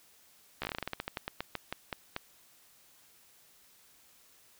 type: slowing click train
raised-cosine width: 0.3 ms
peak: -18 dBFS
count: 20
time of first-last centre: 0.62-2.164 s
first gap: 14 ms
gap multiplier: 1.17
effects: white hiss -62 dBFS RMS until 4.59 s